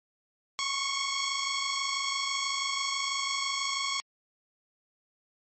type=tone pair together; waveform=10% pulse; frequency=1088 / 1114.1 Hz; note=C#6 / C#6; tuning=-33 / +8 cents; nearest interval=unison; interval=41 cents; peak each=-23 / -23 dBFS; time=0.59-4 s; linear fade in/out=0 ms; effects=MP3 32 kbps